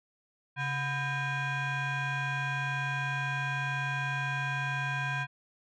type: tone with frequency modulation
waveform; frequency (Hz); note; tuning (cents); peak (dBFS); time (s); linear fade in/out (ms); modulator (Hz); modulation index
sine; 726; F#5; -33; -27; 0.56-5.27; 50; 863; 2
effects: tanh soft clip ceiling -28 dBFS